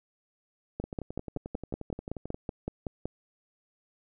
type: two click trains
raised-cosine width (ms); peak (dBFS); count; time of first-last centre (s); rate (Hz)
2; -24 / -19; 18 / 13; 0.84-2.344 / 0.8-3.056; 11.3 / 5.32
effects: none